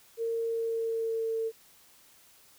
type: tone with pitch glide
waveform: sine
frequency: 458.2 to 449.8 Hz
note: A#4 to A4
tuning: -30 to +38 cents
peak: -28 dBFS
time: 0.17-1.52 s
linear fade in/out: 50 ms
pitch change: -32 cents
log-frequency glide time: 0.43-1.33 s
effects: white hiss -59 dBFS RMS until 2.58 s